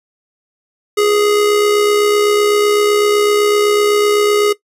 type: tone with amplitude modulation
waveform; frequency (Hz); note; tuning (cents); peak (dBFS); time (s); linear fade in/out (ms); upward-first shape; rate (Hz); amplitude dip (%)
square; 415.3; G#4; 0; -9; 0.97-4.53; 10; sine; 67.9; 40
effects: noise-tail reverb RT60 0.1 s tail -17 dB re dry + resampled to 32000 Hz